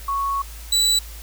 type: tone pair in turn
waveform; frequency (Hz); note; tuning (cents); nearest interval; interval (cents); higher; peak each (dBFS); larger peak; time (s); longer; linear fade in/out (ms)
sine / 30% pulse; 1108.7 / 3951; C#6 / B7; 0 / 0; octave + minor seventh; 2200; second; -20 / -13; second; 0.08-0.42 / 0.72-0.99; first; 5
effects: added 55 Hz sine -35 dBFS peak until 1.22 s + white hiss -42 dBFS RMS until 1.22 s